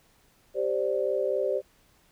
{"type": "chord", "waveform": "sine", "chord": "G suspended fourth", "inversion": "none", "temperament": "equal", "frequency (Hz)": [392, 523.3, 587.3], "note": ["G4", "C5", "D5"], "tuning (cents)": [0, 0, 0], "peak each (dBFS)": [-29, -28, -29], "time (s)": [0.54, 1.62], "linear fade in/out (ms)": 50, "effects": ["pink hiss -63 dBFS RMS until 2.11 s"]}